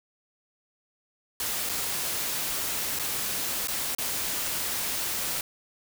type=noise with dropouts; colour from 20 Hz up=white; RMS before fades=-30 dBFS; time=1.4-5.41 s; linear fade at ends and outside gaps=1 ms; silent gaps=1.691-1.695 / 2.989-2.996 / 3.673-3.683 / 3.949-3.984 s; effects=none